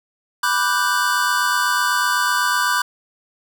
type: chord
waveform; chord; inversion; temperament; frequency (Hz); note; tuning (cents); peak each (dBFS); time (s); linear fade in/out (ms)
square; G major seventh; first; equal; 987.8 / 1174.7 / 1480 / 1568; B5 / D6 / F#6 / G6; 0 / 0 / 0 / 0; -23; 0.43-2.82; 5
effects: none